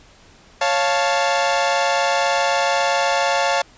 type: chord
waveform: sawtooth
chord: Db augmented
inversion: none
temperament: equal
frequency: 554.4 / 698.5 / 880 Hz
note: Db5 / F5 / A5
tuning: 0 / 0 / 0 cents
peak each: -17 dBFS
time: 0.61-3.62 s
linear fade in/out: 5 ms
effects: pink hiss -49 dBFS RMS until 3.77 s + resampled to 16000 Hz

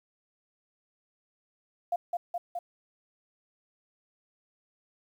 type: tone with echo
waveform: sine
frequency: 698.5 Hz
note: F5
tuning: in tune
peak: -25 dBFS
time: 1.92-1.96 s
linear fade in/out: 5 ms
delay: 210 ms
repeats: 3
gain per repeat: -2 dB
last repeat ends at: 2.59 s
effects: 10-bit

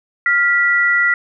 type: tone pair together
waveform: sine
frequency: 1400 / 1957.7 Hz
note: F6 / B6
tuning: +4 / -16 cents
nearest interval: tritone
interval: 580 cents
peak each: -16 / -13 dBFS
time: 0.26-1.14 s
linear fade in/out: 2 ms
effects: none

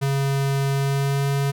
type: tone with pitch glide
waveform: square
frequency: 137.9 to 139.42 Hz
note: C#3 to C#3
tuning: -9 to +10 cents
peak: -20 dBFS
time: 0.01-1.52 s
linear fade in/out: 20 ms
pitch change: +19 cents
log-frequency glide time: 0.7-1.27 s
effects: none

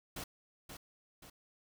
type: noise with echo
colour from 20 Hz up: pink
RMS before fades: -43 dBFS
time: 0.16-0.24 s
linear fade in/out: 5 ms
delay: 530 ms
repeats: 2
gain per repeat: -6 dB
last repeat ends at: 1.3 s
effects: none

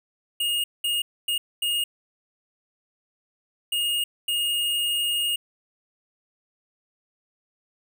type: tone bursts at uneven times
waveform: square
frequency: 2852 Hz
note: F7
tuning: 36 cents sharp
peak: -23 dBFS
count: 6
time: 0.4-0.64 / 0.84-1.02 / 1.28-1.38 / 1.62-1.84 / 3.72-4.04 / 4.28-5.36 s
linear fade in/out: 5 ms
effects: none

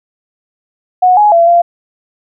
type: tone with pitch steps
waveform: sine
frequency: 732 / 836 / 677 / 690 Hz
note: F#5 / G#5 / E5 / F5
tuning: -19 / +11 / +46 / -21 cents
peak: -4 dBFS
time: 1.02-1.62 s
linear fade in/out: 10 ms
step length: 150 ms
effects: none

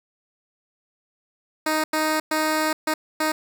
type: tone bursts at uneven times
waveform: 10% pulse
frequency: 311.1 Hz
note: D#4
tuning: in tune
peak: -12 dBFS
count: 5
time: 1.66-1.84 / 1.93-2.2 / 2.31-2.73 / 2.87-2.94 / 3.2-3.32 s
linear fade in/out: 5 ms
effects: none

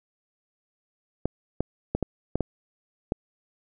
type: clicks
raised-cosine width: 2 ms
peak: -11 dBFS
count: 7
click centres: 1.256 / 1.606 / 1.95 / 2.027 / 2.356 / 2.407 / 3.121 s
effects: none

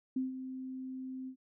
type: tone with ADSR envelope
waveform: sine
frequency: 260 Hz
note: C4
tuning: 11 cents flat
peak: -29 dBFS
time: 0.16-1.36 s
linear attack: 6 ms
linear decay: 150 ms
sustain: -10 dB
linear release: 84 ms
effects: none

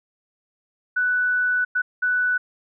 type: tone bursts at uneven times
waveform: sine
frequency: 1487 Hz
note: F#6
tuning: 8 cents sharp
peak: -18 dBFS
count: 3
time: 0.96-1.65 / 1.75-1.82 / 2.02-2.38 s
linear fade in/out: 10 ms
effects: none

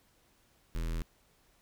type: tone with notch filter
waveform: square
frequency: 41.06 Hz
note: E1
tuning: 6 cents flat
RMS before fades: -34 dBFS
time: 0.75-1.02 s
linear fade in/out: 0 ms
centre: 730 Hz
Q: 1.4
effects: pink hiss -68 dBFS RMS until 1.61 s

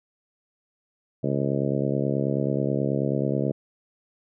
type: harmonic tone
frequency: 69.3 Hz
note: C#2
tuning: in tune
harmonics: 2 / 3 / 4 / 5 / 6 / 7 / 8 / 9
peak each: -27 / -29 / -30 / -31 / -32 / -32 / -33 / -34 dBFS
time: 1.23-3.52 s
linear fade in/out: 10 ms
effects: none

